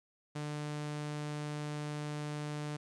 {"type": "tone", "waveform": "sawtooth", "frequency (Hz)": 148.9, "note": "D3", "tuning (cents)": 24, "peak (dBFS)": -33, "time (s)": [0.35, 2.77], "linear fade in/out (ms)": 10, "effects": ["resampled to 22050 Hz", "12-bit"]}